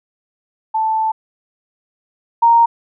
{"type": "tone pair in turn", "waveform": "sine", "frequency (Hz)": [880, 930.3], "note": ["A5", "A#5"], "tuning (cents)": [0, -4], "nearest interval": "minor second", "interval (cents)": 96, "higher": "second", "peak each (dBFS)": [-14, -7], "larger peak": "second", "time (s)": [[0.74, 1.12], [2.42, 2.66]], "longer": "first", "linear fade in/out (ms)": 10, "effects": []}